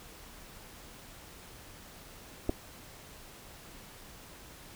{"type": "clicks", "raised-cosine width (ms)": 2, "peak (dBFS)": -17, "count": 2, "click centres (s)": [2.493, 2.496], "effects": ["pink hiss -51 dBFS RMS until 4.75 s"]}